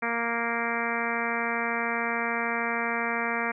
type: harmonic tone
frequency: 233.1 Hz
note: A#3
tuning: in tune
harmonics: 1 / 2 / 3 / 4 / 5 / 6 / 7 / 8 / 9 / 10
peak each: -35 / -35 / -35 / -35 / -35 / -35 / -35 / -35 / -35 / -35 dBFS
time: 0.02-3.52 s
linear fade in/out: 10 ms
effects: none